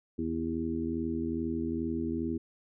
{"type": "harmonic tone with a mistuned harmonic", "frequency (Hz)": 82.41, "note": "E2", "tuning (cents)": 0, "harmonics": [1, 2, 3, 4, 5], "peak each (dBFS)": [-40, -42, -33, -34, -40], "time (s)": [0.18, 2.38], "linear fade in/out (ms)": 10, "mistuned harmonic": 5, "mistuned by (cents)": -44, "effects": []}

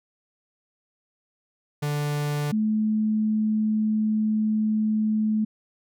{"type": "tone pair in turn", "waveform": ["45% pulse", "sine"], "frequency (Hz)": [146.83, 215.8], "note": ["D3", "A3"], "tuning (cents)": [0, -33], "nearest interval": "perfect fifth", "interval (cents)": 667, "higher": "second", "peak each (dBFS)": [-24, -20], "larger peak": "second", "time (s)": [[1.82, 2.52], [2.52, 5.45]], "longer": "second", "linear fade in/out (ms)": 10, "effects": []}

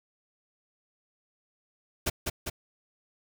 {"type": "noise with echo", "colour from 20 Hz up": "pink", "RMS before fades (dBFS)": -27, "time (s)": [2.06, 2.1], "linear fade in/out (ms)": 10, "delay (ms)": 200, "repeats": 2, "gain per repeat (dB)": -3, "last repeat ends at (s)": 2.5, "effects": []}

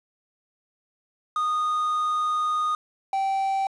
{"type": "tone pair in turn", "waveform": "triangle", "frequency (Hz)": [1234, 777.4], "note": ["D#6", "G5"], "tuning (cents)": [-15, -15], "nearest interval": "minor sixth", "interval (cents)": 800, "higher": "first", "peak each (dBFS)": -20, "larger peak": "neither", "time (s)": [[1.36, 2.75], [3.13, 3.67]], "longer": "first", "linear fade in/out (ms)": 2, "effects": ["resampled to 22050 Hz", "8-bit"]}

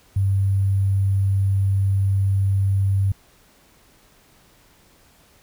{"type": "tone with sample-and-hold", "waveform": "sine", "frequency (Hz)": 97.7, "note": "G2", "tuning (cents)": -5, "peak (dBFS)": -16, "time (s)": [0.16, 3.12], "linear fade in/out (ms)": 5, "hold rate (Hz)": 11025, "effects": ["pink hiss -55 dBFS RMS until 5.42 s"]}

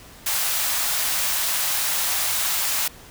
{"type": "high-pass noise", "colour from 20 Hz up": "white", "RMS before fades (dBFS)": -23, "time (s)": [0.26, 2.88], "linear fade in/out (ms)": 5, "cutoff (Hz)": 630, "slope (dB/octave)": 24, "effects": ["pink hiss -45 dBFS RMS until 3.1 s"]}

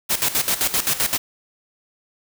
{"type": "noise with tremolo", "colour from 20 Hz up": "white", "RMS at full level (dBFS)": -19, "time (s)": [0.09, 1.18], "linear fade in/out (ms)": 20, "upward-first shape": "square", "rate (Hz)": 7.7, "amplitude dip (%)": 75, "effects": []}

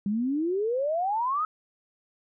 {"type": "exponential sweep", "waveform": "sine", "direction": "up", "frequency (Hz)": [195.4, 1299], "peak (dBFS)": -24, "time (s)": [0.06, 1.45], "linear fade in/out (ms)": 2, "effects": []}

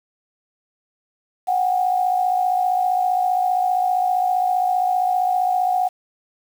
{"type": "tone pair together", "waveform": "sine", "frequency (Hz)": [733, 788.2], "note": ["F#5", "G5"], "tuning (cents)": [-16, 9], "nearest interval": "minor second", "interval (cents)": 125, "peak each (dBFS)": [-17, -24], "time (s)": [1.47, 5.89], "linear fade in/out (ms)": 20, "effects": ["7-bit"]}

